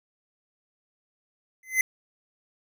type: tone with exponential growth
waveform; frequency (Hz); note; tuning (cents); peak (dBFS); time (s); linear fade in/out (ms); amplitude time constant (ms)
square; 2048; C7; -38; -16; 1.63-1.81; 2; 38
effects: none